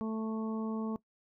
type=harmonic tone; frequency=220.5 Hz; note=A3; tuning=4 cents sharp; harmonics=1 / 2 / 3 / 4 / 5; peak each=-33 / -40 / -48 / -48 / -47 dBFS; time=0.01-0.96 s; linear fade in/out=0 ms; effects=noise-tail reverb RT60 0.1 s tail -19 dB re dry